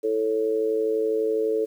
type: tone with amplitude modulation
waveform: sine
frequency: 440 Hz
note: A4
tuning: in tune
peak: -17 dBFS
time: 0.03-1.66 s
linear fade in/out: 20 ms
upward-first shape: sine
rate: 112 Hz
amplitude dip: 80%
effects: 9-bit